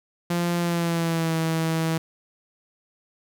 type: tone with pitch glide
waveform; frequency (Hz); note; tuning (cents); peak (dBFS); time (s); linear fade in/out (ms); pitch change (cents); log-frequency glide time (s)
sawtooth; 172.9 to 162.26; F3 to E3; -17 to -27; -18; 0.3-1.98; 5; -110; 0.59-1.35
effects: none